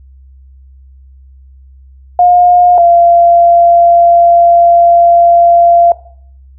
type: tone pair in turn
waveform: sine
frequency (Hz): 712 / 688.1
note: F5 / F5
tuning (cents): +33 / -26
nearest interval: minor second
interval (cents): 59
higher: first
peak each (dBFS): -3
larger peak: neither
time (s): 2.19-2.78 / 2.78-5.92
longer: second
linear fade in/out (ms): 2
effects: noise-tail reverb RT60 0.6 s tail -18 dB re dry + added 66 Hz sine -35 dBFS peak until 6.58 s